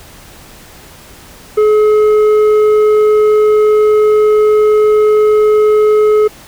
sine tone with tanh clipping, 425.7 Hz, G#4, 43 cents sharp, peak -7 dBFS, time 1.57-6.28 s, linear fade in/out 10 ms, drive 7 dB, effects pink hiss -37 dBFS RMS until 6.47 s

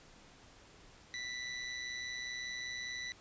25% pulse tone with amplitude modulation, 1975.5 Hz, B6, in tune, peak -34 dBFS, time 1.14-3.12 s, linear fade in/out 0 ms, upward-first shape sine, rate 125 Hz, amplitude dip 40%, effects pink hiss -59 dBFS RMS until 3.2 s + resampled to 16000 Hz

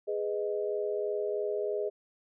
sine chord, G# minor, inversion none, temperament just, 415.3 / 498.4 / 623 Hz, G#4 / B4 / D#5, 0 / +16 / +2 cents, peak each -31 / -37 / -35 dBFS, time 0.07-1.9 s, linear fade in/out 20 ms, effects none

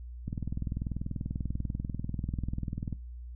click train, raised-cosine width 5 ms, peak -21 dBFS, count 55, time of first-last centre 0.28-2.927 s, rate 20.4 Hz, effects noise-tail reverb RT60 0.2 s tail -19 dB re dry + added 60 Hz sine -40 dBFS peak until 3.35 s

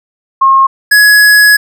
sine / square tone pair in turn, 1076 / 1681.6 Hz, C6 / G#6, +48 / +21 cents, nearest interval minor sixth, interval 773 cents, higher second, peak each -3 dBFS, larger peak neither, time 0.41-0.67 / 0.91-1.57 s, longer second, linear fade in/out 10 ms, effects none

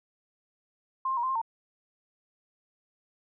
sine tone with pitch steps, 1053 / 1060 / 949 / 1041 / 1061 / 909 Hz, C6 / C6 / A#5 / C6 / C6 / A#5, +11 / +22 / +31 / -9 / +24 / -44 cents, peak -26 dBFS, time 1.05-1.416 s, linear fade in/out 5 ms, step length 61 ms, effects none

